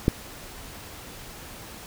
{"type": "click", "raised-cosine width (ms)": 3, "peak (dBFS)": -5, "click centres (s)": 0.081, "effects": ["pink hiss -42 dBFS RMS until 1.86 s"]}